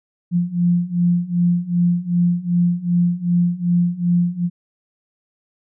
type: beating tone pair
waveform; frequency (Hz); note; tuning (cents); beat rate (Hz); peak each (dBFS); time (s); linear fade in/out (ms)
sine; 173.3 / 175.9; F3 / F3; -13 / +13; 2.6; -19 / -17; 0.31-4.5; 50
effects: none